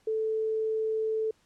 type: tone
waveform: sine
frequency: 439.2 Hz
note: A4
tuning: 3 cents flat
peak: -26 dBFS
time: 0.07-1.31 s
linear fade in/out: 5 ms
effects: pink hiss -67 dBFS RMS until 1.45 s + low-pass 9000 Hz 12 dB/octave